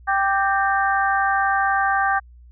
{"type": "harmonic tone with a mistuned harmonic", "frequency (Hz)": 392, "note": "G4", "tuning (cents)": 0, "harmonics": [2, 3, 4, 5], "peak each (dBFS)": [-20, -23, -22, -28], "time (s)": [0.07, 2.2], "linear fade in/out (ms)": 20, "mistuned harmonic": 5, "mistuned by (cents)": -120, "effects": ["added 60 Hz sine -43 dBFS peak until 2.51 s"]}